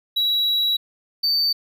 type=tone pair in turn; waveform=triangle; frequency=3893 / 4577 Hz; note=B7 / D8; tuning=-26 / -45 cents; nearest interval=minor third; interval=281 cents; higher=second; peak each=-16 dBFS; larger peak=neither; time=0.16-0.77 / 1.23-1.53 s; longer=first; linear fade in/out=10 ms; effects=none